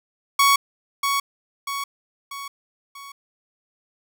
sawtooth tone with echo, 1116 Hz, C#6, 11 cents sharp, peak -10 dBFS, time 0.39-0.56 s, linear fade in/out 5 ms, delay 640 ms, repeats 4, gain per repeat -6 dB, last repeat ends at 3.12 s, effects none

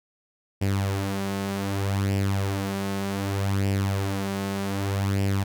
sawtooth tone with flanger, 98.3 Hz, G2, 5 cents sharp, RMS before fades -26 dBFS, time 0.61-5.44 s, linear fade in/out 10 ms, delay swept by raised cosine 0.38 to 5.58 ms, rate 0.65 Hz, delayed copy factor +0.6, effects none

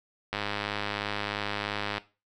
click train, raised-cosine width 0.3 ms, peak -14 dBFS, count 171, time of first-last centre 0.33-1.98 s, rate 103 Hz, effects noise-tail reverb RT60 0.3 s tail -17 dB re dry

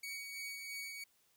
sawtooth tone with tremolo, 2248 Hz, C#7, 24 cents sharp, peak -38 dBFS, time 0.03-1.04 s, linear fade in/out 5 ms, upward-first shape sine, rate 3 Hz, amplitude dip 35%, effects white hiss -73 dBFS RMS until 1.36 s

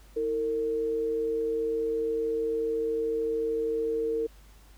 sine tone pair together, 322.2 / 455.6 Hz, E4 / A#4, -39 / -40 cents, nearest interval tritone, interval 599 cents, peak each -36 / -26 dBFS, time 0.16-4.27 s, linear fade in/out 10 ms, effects added 50 Hz sine -51 dBFS peak until 4.77 s + pink hiss -59 dBFS RMS until 4.77 s

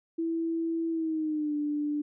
sine tone with pitch glide, 329.6 to 295.3 Hz, E4 to D4, 0 to +10 cents, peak -27 dBFS, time 0.18-2.02 s, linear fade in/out 10 ms, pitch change -190 cents, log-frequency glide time 0.9-1.55 s, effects none

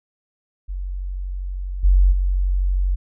sine tone with level steps, 46.25 Hz, F#1, in tune, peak -24 / -10 / -16 dBFS, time 0.68-2.96 s, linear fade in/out 20 ms, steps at 1.83 / 2.11 s, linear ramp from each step 20 ms, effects none

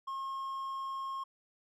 triangle tone, 1077 Hz, C6, 50 cents sharp, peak -34 dBFS, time 0.07-1.24 s, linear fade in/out 10 ms, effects none

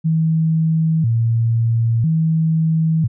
sine tone with vibrato, 136 Hz, C#3, 33 cents flat, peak -13 dBFS, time 0.04-3.08 s, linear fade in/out 20 ms, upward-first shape square, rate 0.5 Hz, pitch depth 290 cents each way, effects none

